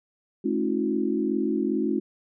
sine tone cluster, 215.1 / 272.2 / 317.6 / 359.7 Hz, A3 / C#4 / D#4 / F#4, -39 / -31 / +36 / -49 cents, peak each -28 dBFS, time 0.44-2 s, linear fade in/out 10 ms, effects none

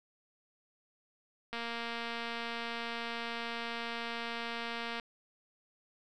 click train, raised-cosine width 0.3 ms, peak -23 dBFS, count 809, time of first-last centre 1.53-4.998 s, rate 233 Hz, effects none

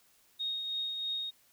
sine tone with tremolo, 3729 Hz, A#7, in tune, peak -31 dBFS, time 0.39-1.31 s, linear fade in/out 20 ms, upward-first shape triangle, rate 3.1 Hz, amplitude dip 40%, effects white hiss -66 dBFS RMS until 1.52 s

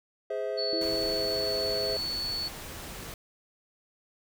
triangle chord, Ab augmented, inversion none, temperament just, 415.3 / 519.1 / 648.9 Hz, Ab4 / C5 / E5, 0 / -14 / -27 cents, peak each -32 dBFS, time 0.3-1.97 s, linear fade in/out 5 ms
sine tone, 4435 Hz, C#8, in tune, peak -30 dBFS, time 0.57-2.49 s, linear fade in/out 20 ms
sine tone with exponential decay, 330 Hz, E4, 2 cents sharp, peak -31 dBFS, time 0.73-3.03 s, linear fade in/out 0 ms, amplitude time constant 500 ms
pink noise, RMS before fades -41 dBFS, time 0.81-3.14 s, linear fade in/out 2 ms
effects none

